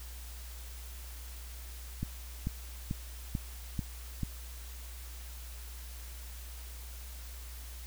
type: click train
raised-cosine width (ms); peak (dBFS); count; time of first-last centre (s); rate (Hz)
5; -20; 6; 2.03-4.233; 2.27
effects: added 60 Hz sine -43 dBFS peak until 7.86 s + white hiss -51 dBFS RMS until 7.86 s